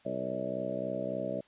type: harmonic tone with a mistuned harmonic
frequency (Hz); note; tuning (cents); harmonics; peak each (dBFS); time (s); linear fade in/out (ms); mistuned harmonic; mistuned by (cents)
63.5; B1; +49; 2 / 3 / 4 / 5 / 6 / 7 / 8 / 9 / 10; -46 / -41 / -42 / -43 / -45 / -45 / -44 / -36 / -38; 0.05-1.41; 10; 7; +31
effects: white hiss -63 dBFS RMS until 1.47 s + resampled to 8000 Hz